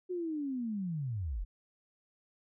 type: linear sweep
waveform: sine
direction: down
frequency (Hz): 370 to 35.63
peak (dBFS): -33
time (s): 0.09-1.45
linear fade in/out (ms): 20
effects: none